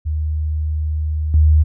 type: tone with level steps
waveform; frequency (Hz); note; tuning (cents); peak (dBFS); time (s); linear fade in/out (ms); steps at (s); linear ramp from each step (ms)
sine; 76.9; D#2; -20; -17 / -8; 0.05-1.64; 20; 1.34; 2
effects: none